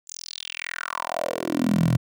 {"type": "tone with high-pass filter sweep", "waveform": "10% pulse", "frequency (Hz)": 42, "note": "E1", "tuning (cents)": 33, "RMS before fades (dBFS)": -26, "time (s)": [0.07, 1.97], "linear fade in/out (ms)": 10, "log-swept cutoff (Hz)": [7300, 120], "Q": 5.2, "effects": []}